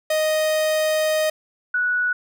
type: tone pair in turn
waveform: 45% pulse / sine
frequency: 622.3 / 1471.6 Hz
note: D#5 / F#6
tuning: 0 / -10 cents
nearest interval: octave + minor third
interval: 1490 cents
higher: second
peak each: -18 dBFS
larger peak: neither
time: 0.1-1.3 / 1.74-2.13 s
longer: first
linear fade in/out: 5 ms
effects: none